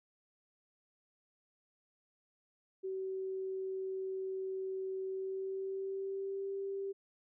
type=tone with pitch glide; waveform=sine; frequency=380.4 to 392.5 Hz; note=F#4 to G4; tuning=+48 to +2 cents; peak=-36 dBFS; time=2.83-6.93 s; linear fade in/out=20 ms; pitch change=+54 cents; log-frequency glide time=5.05-6.52 s; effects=none